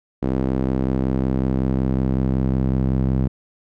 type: tone with band-pass filter sweep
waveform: sawtooth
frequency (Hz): 65.4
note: C2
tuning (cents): 0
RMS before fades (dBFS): -20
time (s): 0.22-3.28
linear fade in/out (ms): 10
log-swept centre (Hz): 290 to 170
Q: 1.1
effects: none